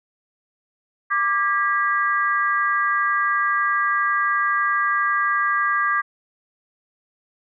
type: tone cluster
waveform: sine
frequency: 1178 / 1625 / 1948 Hz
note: D6 / G#6 / B6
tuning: +5 / -38 / -24 cents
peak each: -20 / -22 / -26 dBFS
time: 1.1-6.02 s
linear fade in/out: 20 ms
effects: none